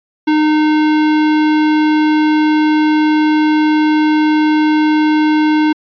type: tone with hard clipping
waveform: sine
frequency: 306.4 Hz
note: D#4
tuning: 27 cents flat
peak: -11 dBFS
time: 0.27-5.73 s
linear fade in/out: 10 ms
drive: 18 dB
effects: resampled to 11025 Hz